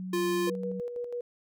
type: tone with pitch glide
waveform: sine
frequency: 185 to 186.5 Hz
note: F#3 to F#3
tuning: 0 to +14 cents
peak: -34 dBFS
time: 0-0.8 s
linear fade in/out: 0 ms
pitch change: +14 cents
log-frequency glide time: 0.39-0.48 s
type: tone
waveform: square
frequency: 349.2 Hz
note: F4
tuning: in tune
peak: -27 dBFS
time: 0.13-0.5 s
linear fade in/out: 5 ms
type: tone with tremolo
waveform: sine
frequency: 483.8 Hz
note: B4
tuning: 36 cents flat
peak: -31 dBFS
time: 0.47-1.21 s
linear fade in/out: 5 ms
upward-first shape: square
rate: 6.1 Hz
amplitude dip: 45%
effects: none